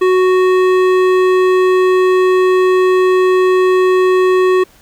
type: tone with hard clipping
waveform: triangle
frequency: 370 Hz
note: F#4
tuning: in tune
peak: -10 dBFS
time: 0.01-4.64 s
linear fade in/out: 10 ms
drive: 17 dB
effects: pink hiss -47 dBFS RMS until 4.81 s